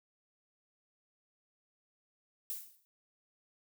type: noise with exponential decay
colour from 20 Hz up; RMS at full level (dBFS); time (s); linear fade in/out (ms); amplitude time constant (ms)
violet; -36; 2.5-2.85; 0; 74
effects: none